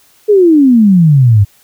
sine exponential sweep, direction down, 433.8 to 96.7 Hz, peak -3 dBFS, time 0.28-1.45 s, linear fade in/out 20 ms, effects white hiss -48 dBFS RMS until 1.63 s

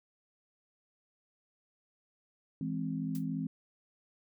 sine chord, E augmented, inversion none, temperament equal with one note detuned, 164.15 / 207.7 / 261.6 Hz, E3 / G#3 / B#3, -7 / 0 / 0 cents, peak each -36 / -39 / -36 dBFS, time 2.61-3.47 s, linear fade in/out 2 ms
blue noise with exponential decay, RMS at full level -44 dBFS, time 3.15-3.26 s, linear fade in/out 1 ms, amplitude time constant 22 ms
effects none

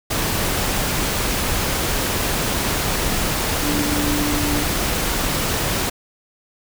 sine tone in noise, 293.7 Hz, D4, in tune, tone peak -22 dBFS, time 3.62-4.64 s, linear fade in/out 10 ms, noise pink, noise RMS -21 dBFS, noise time 0.1-5.9 s, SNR -4 dB, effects none

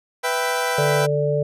20% pulse chord, E minor, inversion second, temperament equal with one note detuned, 495.6 / 659.3 / 784 Hz, B4 / E5 / G5, +6 / 0 / 0 cents, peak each -18 / -22 / -20 dBFS, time 0.23-1.07 s, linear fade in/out 20 ms
harmonic tone, 146.83 Hz, D3, in tune, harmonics 1 / 3 / 4, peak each -22 / -22 / -22 dBFS, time 0.78-1.43 s, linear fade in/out 5 ms
effects resampled to 32000 Hz

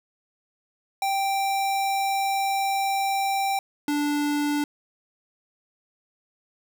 square tone pair in turn, 784 / 292.6 Hz, G5 / D4, 0 / -6 cents, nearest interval octave + perfect fourth, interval 1706 cents, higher first, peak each -23 dBFS, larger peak neither, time 1.02-3.59 / 3.88-4.64 s, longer first, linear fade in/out 2 ms, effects none

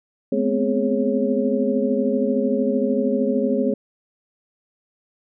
sine tone cluster, 212.3 / 247.5 / 260.6 / 416.1 / 549 Hz, G#3 / B3 / C4 / G#4 / C#5, +38 / +4 / -7 / +3 / -17 cents, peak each -24 dBFS, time 0.32-3.74 s, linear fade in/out 5 ms, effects none

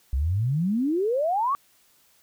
sine exponential sweep, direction up, 61.74 to 1174.7 Hz, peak -21 dBFS, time 0.13-1.55 s, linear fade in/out 0 ms, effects white hiss -61 dBFS RMS until 2.22 s

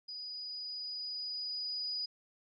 sine tone with level ramp, 4937 Hz, D#8, 14 cents flat, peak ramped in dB -41 to -34 dBFS, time 0.08-2.06 s, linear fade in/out 10 ms, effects none

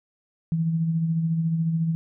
sine tone with tremolo, 163.6 Hz, E3, 13 cents flat, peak -19 dBFS, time 0.52-1.95 s, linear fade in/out 0 ms, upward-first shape sine, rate 14 Hz, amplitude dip 40%, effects none

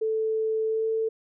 sine tone with pitch glide, 440 to 444.6 Hz, A4 to A4, 0 to +18 cents, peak -23 dBFS, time 0.01-1.09 s, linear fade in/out 10 ms, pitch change +18 cents, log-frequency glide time 0.66-0.87 s, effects none

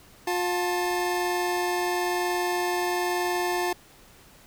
25% pulse tone pair together, 356.2 / 880 Hz, F4 / A5, +34 / 0 cents, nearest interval octave + major third, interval 1566 cents, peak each -22 / -26 dBFS, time 0.27-3.73 s, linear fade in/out 5 ms, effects pink hiss -53 dBFS RMS until 4.46 s

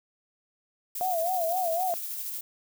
violet noise with tremolo, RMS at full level -34 dBFS, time 0.95-2.41 s, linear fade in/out 5 ms, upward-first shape square, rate 13 Hz, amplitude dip 25%
sine tone with vibrato, 698.5 Hz, F5, in tune, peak -25 dBFS, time 1.01-1.94 s, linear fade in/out 0 ms, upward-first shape sine, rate 3.9 Hz, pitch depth 130 cents each way
effects none

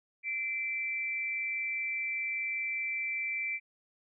sine tone pair together, 2062 / 2337 Hz, C7 / D7, -26 / -9 cents, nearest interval major second, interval 217 cents, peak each -39 / -32 dBFS, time 0.23-3.6 s, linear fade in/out 50 ms, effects none

